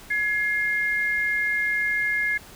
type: tone pair together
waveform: sine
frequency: 1685 / 2123 Hz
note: G#6 / C7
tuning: +25 / +25 cents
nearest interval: major third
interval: 400 cents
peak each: -24 / -24 dBFS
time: 0.1-2.38 s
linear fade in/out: 10 ms
effects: pink hiss -46 dBFS RMS until 2.55 s